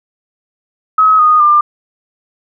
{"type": "tone with pitch steps", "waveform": "sine", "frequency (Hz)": [1277, 1235.6, 1195.6], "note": ["D#6", "D#6", "D6"], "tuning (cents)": [45, -12, 31], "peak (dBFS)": -5, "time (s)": [0.98, 1.61], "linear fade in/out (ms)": 5, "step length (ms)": 210, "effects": []}